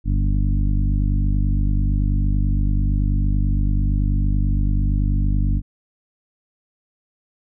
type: harmonic tone with a mistuned harmonic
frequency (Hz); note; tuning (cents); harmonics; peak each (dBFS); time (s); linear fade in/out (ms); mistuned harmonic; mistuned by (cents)
49; G1; 0; 1 / 2 / 3 / 4 / 5 / 6; -17 / -23 / -27 / -29 / -31 / -33; 0.04-5.62; 50; 1; -110
effects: none